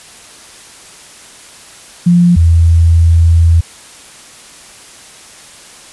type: tone pair in turn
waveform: sine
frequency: 174.61 / 83.27 Hz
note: F3 / E2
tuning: 0 / +18 cents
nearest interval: octave + minor second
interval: 1282 cents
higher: first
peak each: -4 dBFS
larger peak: neither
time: 2.06-2.36 / 2.36-3.61 s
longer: second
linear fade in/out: 10 ms
effects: white hiss -36 dBFS RMS until 5.92 s + resampled to 24000 Hz